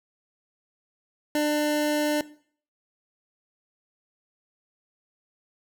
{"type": "tone", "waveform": "25% pulse", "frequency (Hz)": 298.6, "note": "D4", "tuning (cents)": 29, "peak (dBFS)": -18, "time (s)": [1.35, 2.21], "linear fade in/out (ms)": 2, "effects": ["noise-tail reverb RT60 0.5 s tail -18 dB re dry"]}